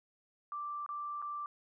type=tone with dropouts; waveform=sine; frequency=1174.7 Hz; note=D6; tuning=in tune; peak=-37 dBFS; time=0.52-1.46 s; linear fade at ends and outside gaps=1 ms; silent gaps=0.863-0.89 / 1.218-1.224 s; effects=none